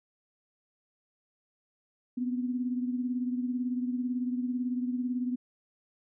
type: beating tone pair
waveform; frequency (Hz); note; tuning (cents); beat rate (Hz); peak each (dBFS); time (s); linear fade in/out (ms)
sine; 246.9 / 264.9; B3 / C4; 0 / +22; 18; -29 / -37; 2.17-5.36; 10
effects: none